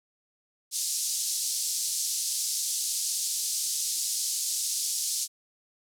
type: band-pass noise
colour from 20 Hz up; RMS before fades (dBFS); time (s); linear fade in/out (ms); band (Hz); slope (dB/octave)
pink; -30; 0.71-5.28; 50; 4900 to 11000; 24
effects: none